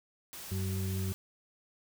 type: noise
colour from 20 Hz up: white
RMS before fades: -45 dBFS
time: 0.33-1.14 s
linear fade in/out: 0 ms
type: harmonic tone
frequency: 95.1 Hz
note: F#2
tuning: 48 cents sharp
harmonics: 1 / 2 / 4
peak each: -32 / -38 / -44 dBFS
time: 0.51-1.13 s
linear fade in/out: 10 ms
effects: none